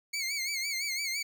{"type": "tone with vibrato", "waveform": "20% pulse", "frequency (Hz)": 2198, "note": "C#7", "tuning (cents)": -15, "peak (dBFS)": -26, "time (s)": [0.13, 1.23], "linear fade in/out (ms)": 10, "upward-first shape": "sine", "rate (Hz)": 5.9, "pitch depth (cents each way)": 92, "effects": []}